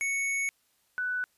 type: tone pair in turn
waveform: square / sine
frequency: 2217 / 1490 Hz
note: C#7 / F#6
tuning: 0 / +12 cents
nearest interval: perfect fifth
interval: 688 cents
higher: first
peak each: -28 dBFS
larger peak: neither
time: 0.01-0.49 / 0.98-1.24 s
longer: first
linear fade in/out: 0 ms
effects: white hiss -70 dBFS RMS until 1.37 s + resampled to 32000 Hz